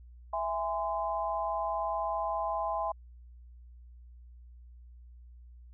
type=chord; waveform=sine; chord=E augmented; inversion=none; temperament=just; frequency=659.3 / 824.1 / 1030.1 Hz; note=E5 / G#5 / B#5; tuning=0 / -14 / -27 cents; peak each=-34 dBFS; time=0.33-2.92 s; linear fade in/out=5 ms; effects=added 60 Hz sine -49 dBFS peak until 5.73 s